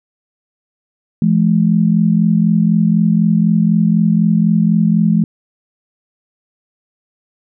sine tone pair together, 169.4 / 213.4 Hz, E3 / G#3, +48 / +47 cents, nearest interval major third, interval 399 cents, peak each -12 dBFS, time 1.22-5.24 s, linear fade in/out 2 ms, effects none

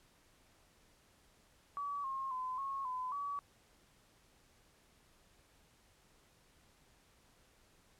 sine tone with pitch steps, 1142 / 1073 / 1020 / 1092 / 1012 / 1139 Hz, D6 / C6 / C6 / C#6 / B5 / C#6, -49 / +43 / -44 / -26 / +42 / +47 cents, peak -37 dBFS, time 1.77-3.39 s, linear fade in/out 0 ms, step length 270 ms, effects pink hiss -68 dBFS RMS until 7.99 s + low-pass 12000 Hz 12 dB/octave

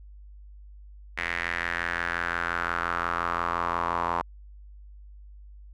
sawtooth tone with band-pass filter sweep, 85.7 Hz, F2, 32 cents flat, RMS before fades -29 dBFS, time 1.17-4.22 s, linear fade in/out 10 ms, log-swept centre 2000 to 1000 Hz, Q 4, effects added 50 Hz sine -44 dBFS peak until 5.73 s

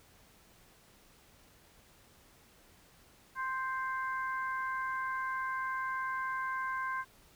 harmonic tone, 523.3 Hz, C5, in tune, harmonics 2 / 3 / 4, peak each -35 / -37 / -47 dBFS, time 3.35-7.05 s, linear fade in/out 50 ms, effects pink hiss -62 dBFS RMS until 7.35 s

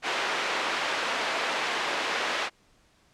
white band-pass noise, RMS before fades -29 dBFS, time 0.02-2.5 s, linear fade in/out 50 ms, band 400 to 2400 Hz, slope 12 dB/octave, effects pink hiss -63 dBFS RMS until 3.13 s + low-pass 8000 Hz 12 dB/octave

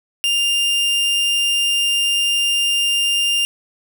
40% pulse tone, 2801 Hz, F7, 4 cents sharp, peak -14 dBFS, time 0.24-3.45 s, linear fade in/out 0 ms, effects none

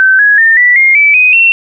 sine tone with pitch steps, 1540 / 1669.7 / 1810.3 / 1962.8 / 2128 / 2307 / 2502 / 2712 Hz, G6 / G#6 / A6 / B6 / C7 / D7 / D#7 / E7, -31 / +9 / +49 / -11 / +29 / -31 / +9 / +49 cents, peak -3 dBFS, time 0-1.52 s, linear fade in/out 0 ms, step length 190 ms, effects none

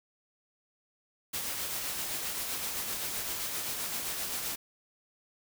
white noise with tremolo, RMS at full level -34 dBFS, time 1.33-4.56 s, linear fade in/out 10 ms, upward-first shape sine, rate 7.7 Hz, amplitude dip 30%, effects none

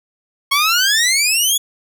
15% pulse exponential sweep, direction up, 1088 to 3434 Hz, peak -6 dBFS, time 0.51-1.58 s, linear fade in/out 10 ms, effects none

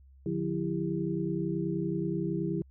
sine tone cluster, 149.2 / 179.8 / 330.7 / 398.8 Hz, D3 / F#3 / E4 / G4, +28 / -49 / +6 / +30 cents, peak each -35 / -33 / -33 / -36 dBFS, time 0.26-2.62 s, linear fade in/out 2 ms, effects added 67 Hz sine -53 dBFS peak until 2.7 s

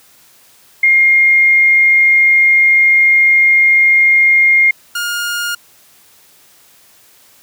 sine / sawtooth tone pair in turn, 2127 / 1419.6 Hz, C7 / F6, +28 / +28 cents, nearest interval perfect fifth, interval 700 cents, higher first, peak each -6 / -13 dBFS, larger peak first, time 0.83-4.71 / 4.95-5.55 s, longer first, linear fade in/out 5 ms, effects white hiss -47 dBFS RMS until 7.42 s + high-pass 60 Hz 12 dB/octave

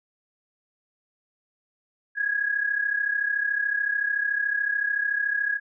sine tone pair together, 1650 / 1683.7 Hz, G#6 / G#6, -12 / +23 cents, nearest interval unison, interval 35 cents, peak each -24 / -28 dBFS, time 2.15-5.6 s, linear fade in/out 50 ms, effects none

